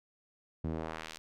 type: tone with band-pass filter sweep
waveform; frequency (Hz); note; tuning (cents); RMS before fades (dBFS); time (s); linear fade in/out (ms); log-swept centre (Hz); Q
sawtooth; 80; D#2; +49; -39; 0.64-1.18; 0; 180 to 5800; 0.81
effects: none